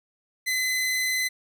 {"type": "tone", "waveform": "sawtooth", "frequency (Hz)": 2029, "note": "B6", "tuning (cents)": 46, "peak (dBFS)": -20, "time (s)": [0.46, 1.29], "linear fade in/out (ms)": 20, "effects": []}